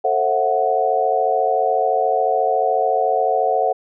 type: chord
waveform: sine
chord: F# half-diminished seventh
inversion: first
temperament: just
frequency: 444 / 532.8 / 666 / 740 Hz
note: A4 / C5 / E5 / F#5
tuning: +16 / +31 / +18 / 0 cents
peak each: -22 / -22 / -22 / -18 dBFS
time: 0.04-3.73 s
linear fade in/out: 10 ms
effects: none